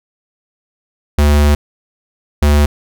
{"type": "tone pair in turn", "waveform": "square", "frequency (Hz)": [73.42, 73.42], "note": ["D2", "D2"], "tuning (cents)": [0, 0], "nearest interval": "unison", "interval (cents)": 0, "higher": "neither", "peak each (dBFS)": -8, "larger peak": "neither", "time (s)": [[1.18, 1.55], [2.42, 2.66]], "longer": "first", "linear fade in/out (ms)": 5, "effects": []}